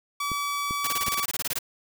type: tone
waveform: sawtooth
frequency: 1146 Hz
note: D6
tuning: 43 cents flat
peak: -23 dBFS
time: 0.2-1.25 s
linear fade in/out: 5 ms
type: clicks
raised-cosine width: 3 ms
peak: -22 dBFS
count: 3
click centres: 0.317 / 0.709 / 1.082 s
type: noise bursts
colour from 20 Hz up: white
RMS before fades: -28 dBFS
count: 14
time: 0.84-1.588 s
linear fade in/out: 5 ms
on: 33 ms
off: 22 ms
effects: none